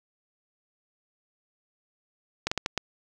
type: slowing click train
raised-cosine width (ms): 0.2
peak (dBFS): -9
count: 5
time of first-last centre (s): 2.47-2.777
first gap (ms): 45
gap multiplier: 1.37
effects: none